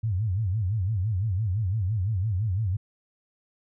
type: tone with vibrato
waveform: sine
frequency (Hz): 100.7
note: G2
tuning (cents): +47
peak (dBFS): -23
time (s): 0.03-2.77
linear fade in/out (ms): 10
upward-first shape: sine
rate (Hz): 5.9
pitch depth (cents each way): 220
effects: none